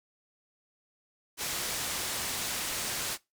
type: low-pass noise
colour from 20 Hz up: white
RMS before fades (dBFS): -34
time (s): 1.37-3.18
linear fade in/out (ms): 50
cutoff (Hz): 10000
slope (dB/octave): 12
effects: noise-tail reverb RT60 0.2 s tail -20 dB re dry